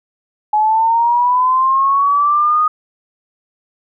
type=linear sweep; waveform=sine; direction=up; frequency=843 to 1244.5 Hz; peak=-10 dBFS; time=0.53-2.68 s; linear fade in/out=5 ms; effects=none